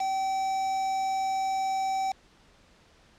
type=tone with quantisation; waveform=triangle; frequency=769 Hz; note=G5; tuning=33 cents flat; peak=-24 dBFS; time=0-2.12 s; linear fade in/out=5 ms; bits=6; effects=pink hiss -59 dBFS RMS until 3.18 s + low-pass 6000 Hz 12 dB/octave